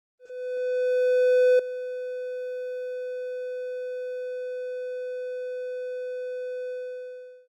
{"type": "tone with ADSR envelope", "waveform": "triangle", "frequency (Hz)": 502, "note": "B4", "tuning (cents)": 28, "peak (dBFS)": -13, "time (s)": [0.19, 7.48], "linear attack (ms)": 1400, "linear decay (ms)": 5, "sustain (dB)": -15, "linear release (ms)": 780, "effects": ["Opus 32 kbps"]}